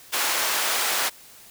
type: high-pass noise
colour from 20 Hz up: pink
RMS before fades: -24 dBFS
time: 0.12-1.1 s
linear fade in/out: 20 ms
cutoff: 810 Hz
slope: 12 dB/octave
effects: white hiss -48 dBFS RMS until 1.5 s